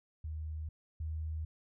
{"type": "tone pair in turn", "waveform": "sine", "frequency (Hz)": [77.9, 78.71], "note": ["D#2", "D#2"], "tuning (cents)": [3, 21], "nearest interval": "unison", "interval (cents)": 18, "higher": "second", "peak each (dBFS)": [-37, -35], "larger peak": "second", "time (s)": [[0.24, 0.69], [1, 1.45]], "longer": "neither", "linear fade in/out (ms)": 5, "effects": []}